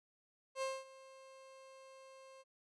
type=tone with ADSR envelope; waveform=30% pulse; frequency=531 Hz; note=C5; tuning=25 cents sharp; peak=-33 dBFS; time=0.55-2.44 s; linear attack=71 ms; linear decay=220 ms; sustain=-20 dB; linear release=34 ms; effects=resampled to 22050 Hz